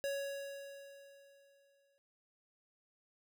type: tone with exponential decay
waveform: square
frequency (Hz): 557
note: C#5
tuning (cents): +8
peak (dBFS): -35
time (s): 0.04-1.98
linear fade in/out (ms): 0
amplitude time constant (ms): 420
effects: none